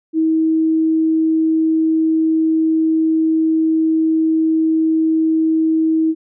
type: tone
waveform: sine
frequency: 319.8 Hz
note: D#4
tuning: 48 cents sharp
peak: -12 dBFS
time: 0.13-6.15 s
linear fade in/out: 50 ms
effects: none